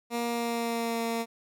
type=tone with pitch glide; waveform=15% pulse; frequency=236 to 230.1 Hz; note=A#3 to A#3; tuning=+22 to -22 cents; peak=-22 dBFS; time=0.1-1.26 s; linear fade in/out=50 ms; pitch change=-44 cents; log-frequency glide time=0.26-1.02 s; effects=none